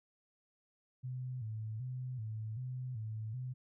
sine tone with vibrato, 118 Hz, A#2, 22 cents sharp, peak -38 dBFS, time 1.03-3.54 s, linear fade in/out 20 ms, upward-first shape square, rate 1.3 Hz, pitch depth 130 cents each way, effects none

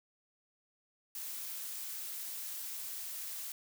blue noise, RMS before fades -42 dBFS, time 1.15-3.52 s, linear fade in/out 2 ms, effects none

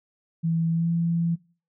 sine tone with pitch glide, 164.81 to 168.37 Hz, E3 to E3, 0 to +37 cents, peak -21 dBFS, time 0.43-1.36 s, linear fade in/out 20 ms, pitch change +37 cents, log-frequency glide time 0.71-0.89 s, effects noise-tail reverb RT60 0.4 s tail -22 dB re dry

